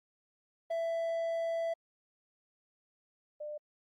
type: tone pair in turn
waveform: triangle / sine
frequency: 664 / 598.3 Hz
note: E5 / D5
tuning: +12 / +32 cents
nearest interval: major second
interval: 180 cents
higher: first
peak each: -29 / -38 dBFS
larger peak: first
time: 0.7-1.74 / 3.4-3.58 s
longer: first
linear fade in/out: 10 ms
effects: Opus 32 kbps